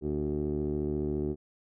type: tone with low-pass filter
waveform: 15% pulse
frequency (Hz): 74.4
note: D2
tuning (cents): +23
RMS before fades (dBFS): -31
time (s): 0.01-1.36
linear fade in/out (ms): 50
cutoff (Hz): 400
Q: 7
effects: none